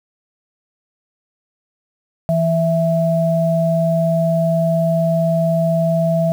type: tone pair together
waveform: sine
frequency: 164.82 / 659.3 Hz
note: E3 / E5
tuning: 0 / 0 cents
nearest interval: 2 octaves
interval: 2400 cents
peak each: -16 dBFS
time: 2.29-6.32 s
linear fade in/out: 0 ms
effects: 7-bit